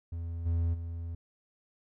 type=tone with level steps; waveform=triangle; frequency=84.1 Hz; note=E2; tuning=35 cents sharp; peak=-32 / -24 / -33 dBFS; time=0.12-1.15 s; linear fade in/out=5 ms; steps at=0.45 / 0.73 s; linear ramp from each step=20 ms; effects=none